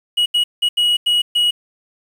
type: tone bursts at uneven times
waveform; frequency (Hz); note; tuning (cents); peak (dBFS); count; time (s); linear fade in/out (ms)
triangle; 2909; F#7; -30; -11; 6; 0.17-0.26 / 0.34-0.44 / 0.62-0.69 / 0.77-0.97 / 1.06-1.22 / 1.35-1.51; 10
effects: 7-bit